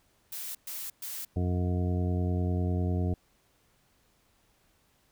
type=noise bursts; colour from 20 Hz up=blue; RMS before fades=-38 dBFS; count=3; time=0.32-1.25 s; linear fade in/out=5 ms; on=230 ms; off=120 ms
type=harmonic tone; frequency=90 Hz; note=F#2; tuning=47 cents flat; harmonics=1 / 2 / 3 / 4 / 5 / 7 / 8; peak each=-27 / -33 / -37 / -39 / -41 / -44 / -45 dBFS; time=1.36-3.14 s; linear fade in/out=5 ms
effects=pink hiss -68 dBFS RMS until 5.11 s